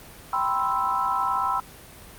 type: chord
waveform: sine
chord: C major seventh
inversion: second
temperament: equal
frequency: 784 / 987.8 / 1046.5 / 1318.5 Hz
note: G5 / B5 / C6 / E6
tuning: 0 / 0 / 0 / 0 cents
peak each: -29 / -26 / -28 / -26 dBFS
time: 0.33-1.6 s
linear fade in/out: 2 ms
effects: pink hiss -45 dBFS RMS until 2.18 s + Opus 32 kbps